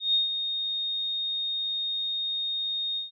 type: tone with ADSR envelope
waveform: sine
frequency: 3701 Hz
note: A#7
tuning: 13 cents flat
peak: -19 dBFS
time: 0-3.11 s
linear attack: 140 ms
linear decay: 140 ms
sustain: -8 dB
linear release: 140 ms
effects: none